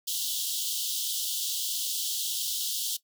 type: high-pass noise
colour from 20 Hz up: pink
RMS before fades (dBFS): -31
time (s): 0.07-2.97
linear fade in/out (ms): 10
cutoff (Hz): 3000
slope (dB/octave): 96
effects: noise-tail reverb RT60 0.1 s tail -17 dB re dry